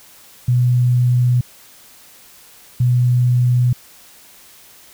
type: tone pair in turn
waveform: sine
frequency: 123.47 / 123.47 Hz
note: B2 / B2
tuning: 0 / 0 cents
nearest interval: unison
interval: 0 cents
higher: neither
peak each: -11 / -11 dBFS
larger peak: neither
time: 0.48-1.41 / 2.8-3.73 s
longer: neither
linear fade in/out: 5 ms
effects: white hiss -45 dBFS RMS until 4.93 s